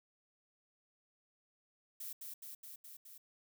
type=noise with echo; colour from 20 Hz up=violet; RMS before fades=-45 dBFS; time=2-2.13 s; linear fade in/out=5 ms; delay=210 ms; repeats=5; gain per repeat=-2 dB; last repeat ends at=3.18 s; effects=none